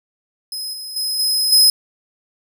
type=tone with level steps; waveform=sawtooth; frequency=5090 Hz; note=D#8; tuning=39 cents sharp; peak=-22 / -26 / -17 / -13 / -6 dBFS; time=0.52-1.7 s; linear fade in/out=2 ms; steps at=0.73 / 0.96 / 1.19 / 1.52 s; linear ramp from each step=5 ms; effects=none